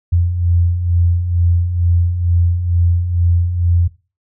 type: beating tone pair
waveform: sine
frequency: 84.9 / 87.1 Hz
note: F2 / F2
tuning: -48 / -4 cents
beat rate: 2.2 Hz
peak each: -20 / -12 dBFS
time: 0.12-3.88 s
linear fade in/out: 10 ms
effects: noise-tail reverb RT60 0.3 s tail -18 dB re dry